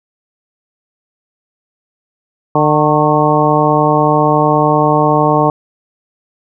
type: harmonic tone with a mistuned harmonic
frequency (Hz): 150.6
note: D3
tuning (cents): +44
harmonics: 1 / 2 / 3 / 4 / 5 / 6 / 7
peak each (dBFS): -16 / -16 / -16 / -16 / -16 / -16 / -16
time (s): 2.55-5.5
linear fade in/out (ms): 2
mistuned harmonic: 7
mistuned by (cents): +58
effects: none